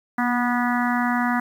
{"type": "harmonic tone with a mistuned harmonic", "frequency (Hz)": 244.3, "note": "B3", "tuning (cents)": -19, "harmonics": [1, 3, 4, 5, 6, 7, 8], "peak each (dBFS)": [-22, -27, -28, -29, -30, -30, -31], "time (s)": [0.18, 1.4], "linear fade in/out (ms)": 5, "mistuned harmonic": 1, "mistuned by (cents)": -21, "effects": ["8-bit"]}